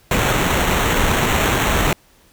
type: noise with sample-and-hold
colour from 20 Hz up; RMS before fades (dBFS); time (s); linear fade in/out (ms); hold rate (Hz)
pink; -17; 0.11-1.93; 2; 4900
effects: pink hiss -53 dBFS RMS until 2.32 s